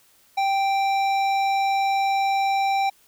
sine tone with hard clipping, 784 Hz, G5, in tune, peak -21 dBFS, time 0.37-2.9 s, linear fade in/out 10 ms, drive 12 dB, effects white hiss -58 dBFS RMS until 3.07 s

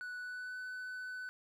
triangle tone with pitch glide, 1480 to 1502.4 Hz, F#6 to F#6, 0 to +26 cents, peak -39 dBFS, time 0.01-1.29 s, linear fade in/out 0 ms, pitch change +26 cents, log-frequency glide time 0.19-0.58 s, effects none

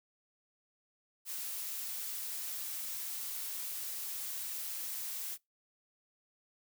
blue noise, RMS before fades -40 dBFS, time 1.25-5.38 s, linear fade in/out 50 ms, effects noise-tail reverb RT60 0.2 s tail -25 dB re dry

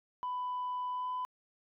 sine tone with pitch glide, 996 to 1003.5 Hz, B5 to B5, +14 to +27 cents, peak -32 dBFS, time 0.23-1.25 s, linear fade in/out 0 ms, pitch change +13 cents, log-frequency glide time 0.91-1.09 s, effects tanh soft clip ceiling -31 dBFS

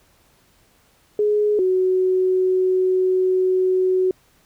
sine tone pair in turn, 418.7 / 371.6 Hz, G#4 / F#4, +14 / +7 cents, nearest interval major second, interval 207 cents, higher first, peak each -15 dBFS, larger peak neither, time 1.19-1.59 / 1.59-4.11 s, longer second, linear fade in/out 2 ms, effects pink hiss -58 dBFS RMS until 4.45 s

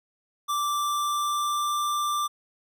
square tone with pitch glide, 1172 to 1181.5 Hz, D6 to D6, -4 to +10 cents, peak -25 dBFS, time 0.48-2.28 s, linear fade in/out 20 ms, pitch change +14 cents, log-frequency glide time 0.65-1.79 s, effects none

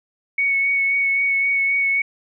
sine tone with vibrato, 2220 Hz, C#7, 2 cents sharp, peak -16 dBFS, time 0.38-2.02 s, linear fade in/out 5 ms, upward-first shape sine, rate 3.8 Hz, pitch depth 15 cents each way, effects none

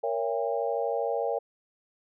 sine chord, A# diminished seventh, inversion none, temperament just, 466.2 / 559.4 / 671.3 / 805.5 Hz, A#4 / C#5 / E5 / G5, 0 / +16 / +31 / +47 cents, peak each -30 / -31 / -33 / -33 dBFS, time 0.03-1.39 s, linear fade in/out 10 ms, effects none

